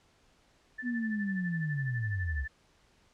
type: tone with tremolo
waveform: sine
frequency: 1760 Hz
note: A6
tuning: in tune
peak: -35 dBFS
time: 0.78-2.48 s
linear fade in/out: 10 ms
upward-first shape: sine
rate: 12 Hz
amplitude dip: 80%
type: linear sweep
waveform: sine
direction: down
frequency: 249.9 to 61.74 Hz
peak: -30 dBFS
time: 0.82-2.47 s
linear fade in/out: 50 ms
effects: pink hiss -66 dBFS RMS until 3.13 s + low-pass 7000 Hz 12 dB/octave